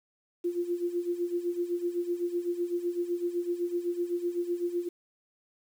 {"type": "tone with tremolo", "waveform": "sine", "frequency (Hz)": 349.2, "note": "F4", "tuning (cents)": 0, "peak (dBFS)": -25, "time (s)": [0.44, 4.89], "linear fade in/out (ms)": 10, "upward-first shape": "sine", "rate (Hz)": 7.9, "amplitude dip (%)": 75, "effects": ["9-bit"]}